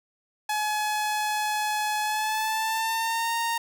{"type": "tone with pitch glide", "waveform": "sawtooth", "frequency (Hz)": [848, 924.8], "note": ["G#5", "A#5"], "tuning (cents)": [36, -14], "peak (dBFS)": -21, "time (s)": [0.49, 3.58], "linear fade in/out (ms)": 5, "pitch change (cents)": 150, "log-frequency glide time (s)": [2.01, 3.35], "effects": []}